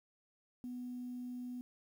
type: tone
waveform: sine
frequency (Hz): 247.4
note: B3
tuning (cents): +3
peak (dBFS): -40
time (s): 0.64-1.61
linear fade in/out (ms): 0
effects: tanh soft clip ceiling -36 dBFS + 11-bit